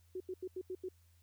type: tone bursts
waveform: sine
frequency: 370 Hz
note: F#4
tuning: in tune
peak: -38 dBFS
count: 6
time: 0.15-0.888 s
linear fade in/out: 5 ms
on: 53 ms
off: 84 ms
effects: added 85 Hz sine -64 dBFS peak until 1.22 s + white hiss -74 dBFS RMS until 1.22 s